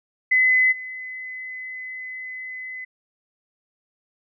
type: tone with level steps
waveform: sine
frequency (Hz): 2024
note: B6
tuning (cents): +42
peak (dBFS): -14 / -31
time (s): 0.31-2.85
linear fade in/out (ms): 10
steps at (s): 0.71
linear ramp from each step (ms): 20
effects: none